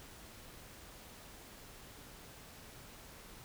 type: silence
effects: pink hiss -54 dBFS RMS until 3.44 s